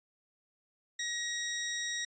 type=tone; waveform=15% pulse; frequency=1895 Hz; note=A#6; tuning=28 cents sharp; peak=-27 dBFS; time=0.99-2.05 s; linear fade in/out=5 ms; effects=resampled to 16000 Hz